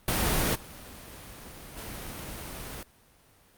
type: noise with level steps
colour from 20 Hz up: pink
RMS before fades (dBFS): -26 / -45 / -39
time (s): 0.08-2.83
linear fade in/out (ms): 2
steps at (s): 0.54 / 1.76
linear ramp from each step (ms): 20
effects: pink hiss -60 dBFS RMS until 3.57 s + Opus 32 kbps